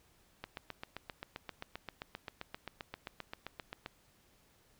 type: click train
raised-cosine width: 0.3 ms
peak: -25 dBFS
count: 27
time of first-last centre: 0.44-3.861 s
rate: 7.6 Hz
effects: pink hiss -68 dBFS RMS until 4.79 s